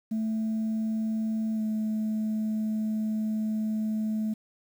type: tone with pitch glide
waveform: sine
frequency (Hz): 220 to 216.8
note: A3 to A3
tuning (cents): 0 to -25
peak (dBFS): -24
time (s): 0.11-4.34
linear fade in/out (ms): 10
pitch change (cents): -25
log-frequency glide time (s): 1.55-1.61
effects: tanh soft clip ceiling -24 dBFS + 9-bit